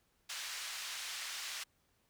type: band-pass noise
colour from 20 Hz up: white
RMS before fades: -43 dBFS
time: 0.29-1.64 s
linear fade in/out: 10 ms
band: 1300 to 5600 Hz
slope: 12 dB/octave
effects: pink hiss -75 dBFS RMS until 2.09 s